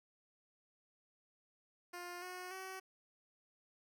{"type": "tone with pitch steps", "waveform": "10% pulse", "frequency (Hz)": [352.9, 364, 378.5], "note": ["F4", "F#4", "F#4"], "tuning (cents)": [18, -28, 39], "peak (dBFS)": -37, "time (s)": [1.93, 2.8], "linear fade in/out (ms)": 10, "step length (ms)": 290, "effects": []}